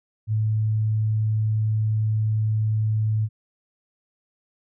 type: tone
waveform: sine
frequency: 108.6 Hz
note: A2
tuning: 22 cents flat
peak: -19 dBFS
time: 0.27-3.29 s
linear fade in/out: 50 ms
effects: none